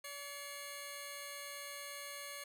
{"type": "tone pair together", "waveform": "10% pulse", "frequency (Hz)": [570.3, 2153], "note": ["C#5", "C7"], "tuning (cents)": [49, 49], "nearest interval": "octave + major seventh", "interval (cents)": 2300, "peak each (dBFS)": [-39, -39], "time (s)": [0.04, 2.44], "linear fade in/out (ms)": 5, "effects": []}